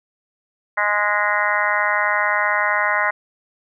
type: harmonic tone with a mistuned harmonic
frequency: 207.7 Hz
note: G#3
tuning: in tune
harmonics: 3 / 4 / 5 / 6 / 7 / 8 / 9 / 10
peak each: -26 / -26 / -23 / -28 / -23 / -28 / -22 / -26 dBFS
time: 0.77-3.11 s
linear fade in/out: 10 ms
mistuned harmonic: 10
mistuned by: -27 cents
effects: none